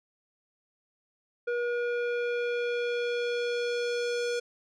square tone with low-pass filter sweep, 480.2 Hz, B4, 49 cents flat, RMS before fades -30 dBFS, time 1.47-4.4 s, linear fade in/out 10 ms, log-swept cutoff 1600 to 6300 Hz, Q 1.3, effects none

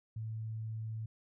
sine tone, 110.6 Hz, A2, 9 cents sharp, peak -37 dBFS, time 0.16-1.06 s, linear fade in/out 5 ms, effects none

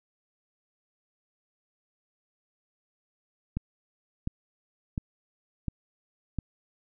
click train, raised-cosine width 5 ms, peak -17 dBFS, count 5, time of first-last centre 3.57-6.387 s, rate 1.42 Hz, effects none

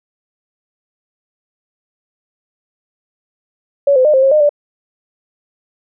sine tone with pitch steps, 563 / 513 / 605 / 528 / 539 / 609 / 585 Hz, C#5 / C5 / D#5 / C5 / C#5 / D#5 / D5, +27 / -34 / -49 / +16 / -49 / -37 / -7 cents, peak -7 dBFS, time 3.87-4.493 s, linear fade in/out 5 ms, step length 89 ms, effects none

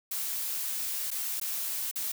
blue noise with dropouts, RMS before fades -33 dBFS, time 0.11-2.12 s, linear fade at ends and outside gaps 5 ms, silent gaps 1.106-1.113 / 1.4-1.413 / 1.913-1.957 s, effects none

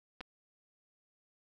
clicks, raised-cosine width 0.3 ms, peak -28 dBFS, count 2, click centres 0.207 / 0.211 s, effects none

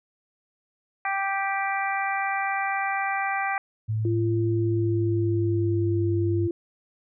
harmonic tone, 392 Hz, G4, in tune, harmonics 2 / 3 / 4 / 5 / 6, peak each -27 / -32 / -32 / -31 / -33 dBFS, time 1.05-3.58 s, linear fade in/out 2 ms
sine tone with pitch glide, 109.2 to 100.14 Hz, A2 to G2, -13 to +37 cents, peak -23 dBFS, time 3.88-6.48 s, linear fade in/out 20 ms, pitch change -150 cents, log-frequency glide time 4.5-6.19 s
sine tone, 341.3 Hz, F4, 40 cents flat, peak -24 dBFS, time 4.05-6.51 s, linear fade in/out 2 ms
effects none

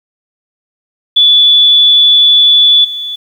sine tone with level steps, 3452 Hz, A7, 34 cents flat, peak -3 / -17 dBFS, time 1.16-3.16 s, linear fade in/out 10 ms, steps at 2.84 s, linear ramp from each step 10 ms, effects 7-bit

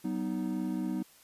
triangle chord, B major, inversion second, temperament equal with one note detuned, 189.76 / 246.9 / 311.1 Hz, F#3 / B3 / D#4, +44 / 0 / 0 cents, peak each -33 dBFS, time 0.04-1.03 s, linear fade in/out 10 ms, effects white hiss -59 dBFS RMS until 1.23 s + resampled to 32000 Hz

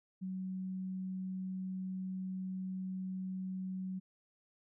sine tone, 187.3 Hz, F#3, 21 cents sharp, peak -37 dBFS, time 0.21-4 s, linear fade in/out 20 ms, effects none

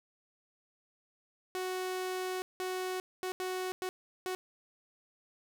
sawtooth tone bursts at uneven times, 370 Hz, F#4, in tune, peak -30 dBFS, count 6, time 1.55-2.42 / 2.6-3 / 3.23-3.32 / 3.4-3.72 / 3.82-3.89 / 4.26-4.35 s, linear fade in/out 0 ms, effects none

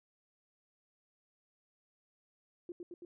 sine tone with echo, 349.2 Hz, F4, in tune, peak -40 dBFS, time 2.69-2.72 s, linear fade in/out 2 ms, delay 110 ms, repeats 3, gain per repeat -2 dB, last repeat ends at 3.05 s, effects none

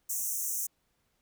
pink high-pass noise, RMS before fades -33 dBFS, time 0.09-0.67 s, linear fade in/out 10 ms, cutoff 5900 Hz, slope 96 dB/octave, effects pink hiss -75 dBFS RMS until 1.21 s

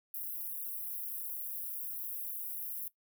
white high-pass noise, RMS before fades -40 dBFS, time 0.14-2.88 s, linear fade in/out 2 ms, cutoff 11000 Hz, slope 48 dB/octave, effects noise-tail reverb RT60 0.1 s tail -17 dB re dry

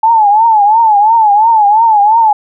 sine tone with vibrato, 865 Hz, A5, 30 cents flat, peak -4 dBFS, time 0.03-2.33 s, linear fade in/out 5 ms, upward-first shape triangle, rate 2.9 Hz, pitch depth 140 cents each way, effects none

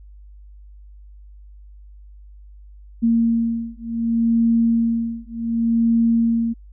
sine beating tone pair, 230 / 230.67 Hz, A#3 / A#3, -23 / -18 cents, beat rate 0.67 Hz, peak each -19 dBFS, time 3.02-6.54 s, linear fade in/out 20 ms, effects added 50 Hz sine -40 dBFS peak until 6.72 s

